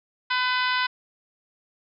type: harmonic tone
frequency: 503 Hz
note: B4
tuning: 32 cents sharp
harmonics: 2 / 3 / 4 / 5 / 6 / 7 / 8 / 9 / 10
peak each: -26 / -26 / -30 / -33 / -33 / -34 / -34 / -40 / -37 dBFS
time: 0.3-0.87 s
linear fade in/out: 10 ms
effects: none